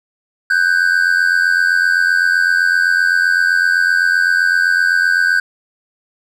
triangle tone pair together, 1502 / 1589.8 Hz, F#6 / G6, +26 / +24 cents, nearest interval minor second, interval 98 cents, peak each -12 dBFS, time 0.5-5.4 s, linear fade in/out 5 ms, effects none

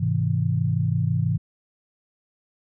sine chord, Ab augmented, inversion none, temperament just, 103.83 / 129.78 / 162.23 Hz, Ab2 / C3 / E3, 0 / -14 / -27 cents, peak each -24 dBFS, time 0-1.38 s, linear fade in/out 10 ms, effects none

